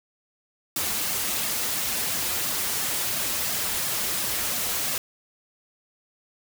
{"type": "noise with flanger", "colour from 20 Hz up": "white", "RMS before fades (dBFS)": -27, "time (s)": [0.76, 4.98], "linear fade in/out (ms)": 2, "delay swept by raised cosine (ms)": [2, 7.7], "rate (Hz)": 2.9, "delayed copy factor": -0.85, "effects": []}